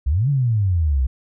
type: exponential two-way sweep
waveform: sine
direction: up then down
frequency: 61.1 to 146.83 to 61.1 Hz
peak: -15 dBFS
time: 0.06-1.07 s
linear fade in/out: 10 ms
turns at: 0.29 s
effects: none